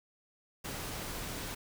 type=noise; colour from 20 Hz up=pink; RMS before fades=-40 dBFS; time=0.64-1.55 s; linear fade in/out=10 ms; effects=none